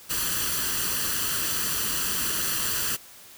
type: noise with comb filter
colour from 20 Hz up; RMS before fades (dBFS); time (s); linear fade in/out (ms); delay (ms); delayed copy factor
white; -27; 0.09-2.97; 20; 0.67; +0.65
effects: white hiss -48 dBFS RMS until 3.37 s